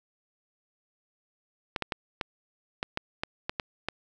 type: clicks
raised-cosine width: 0.3 ms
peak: -13 dBFS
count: 10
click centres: 1.762 / 1.823 / 1.922 / 2.212 / 2.829 / 2.974 / 3.235 / 3.495 / 3.598 / 3.886 s
effects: none